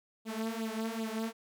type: tone with flanger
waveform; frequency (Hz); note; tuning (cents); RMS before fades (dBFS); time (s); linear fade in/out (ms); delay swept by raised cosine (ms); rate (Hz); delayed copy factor
sawtooth; 223.2; A3; +25; -36; 0.25-1.33; 50; 0.25 to 4.75; 2.6; +0.8
effects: none